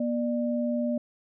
sine tone pair together, 240.1 / 596.2 Hz, B3 / D5, -49 / +26 cents, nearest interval octave + major third, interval 1575 cents, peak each -26 / -30 dBFS, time 0-0.98 s, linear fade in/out 5 ms, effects none

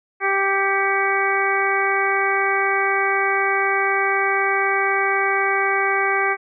harmonic tone with a mistuned harmonic, 392 Hz, G4, in tune, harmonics 1 / 2 / 3 / 4 / 5 / 6, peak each -24 / -24 / -24 / -24 / -24 / -24 dBFS, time 0.2-6.37 s, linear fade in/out 50 ms, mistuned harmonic 6, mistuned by -69 cents, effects none

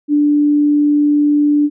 sine tone, 293.7 Hz, D4, in tune, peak -9 dBFS, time 0.08-1.7 s, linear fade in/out 50 ms, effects none

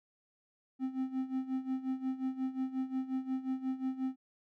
triangle tone with tremolo, 261.6 Hz, C4, in tune, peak -28 dBFS, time 0.79-4.16 s, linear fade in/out 50 ms, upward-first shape sine, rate 5.6 Hz, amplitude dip 80%, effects none

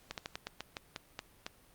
slowing click train, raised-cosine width 0.2 ms, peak -21 dBFS, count 10, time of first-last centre 0.11-1.465 s, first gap 68 ms, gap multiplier 1.19, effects pink hiss -63 dBFS RMS until 1.74 s + Opus 48 kbps

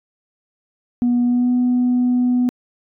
sine tone with pitch glide, 242.8 to 247.6 Hz, B3 to B3, -29 to +5 cents, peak -12 dBFS, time 1.02-2.49 s, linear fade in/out 0 ms, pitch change +34 cents, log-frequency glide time 1.24-1.51 s, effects tanh soft clip ceiling -11 dBFS

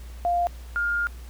sine tone pair in turn, 699 / 1411.8 Hz, F5 / F6, +1 / +18 cents, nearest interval octave, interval 1217 cents, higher second, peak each -20 / -22 dBFS, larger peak first, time 0.25-0.47 / 0.76-1.07 s, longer second, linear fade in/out 0 ms, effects added 60 Hz sine -37 dBFS peak until 1.29 s + pink hiss -51 dBFS RMS until 1.29 s

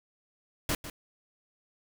pink noise with echo, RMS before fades -29 dBFS, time 0.69-0.75 s, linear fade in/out 2 ms, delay 150 ms, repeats 1, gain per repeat -12 dB, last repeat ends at 0.9 s, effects none

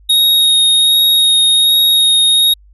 square tone with vibrato, 3743 Hz, A#7, 6 cents sharp, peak -8 dBFS, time 0.09-2.54 s, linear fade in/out 10 ms, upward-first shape sine, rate 1.3 Hz, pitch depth 10 cents each way, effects added 50 Hz sine -41 dBFS peak until 2.73 s

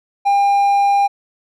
triangle tone, 802 Hz, G5, 39 cents sharp, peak -9 dBFS, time 0.25-1.08 s, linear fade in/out 20 ms, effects none

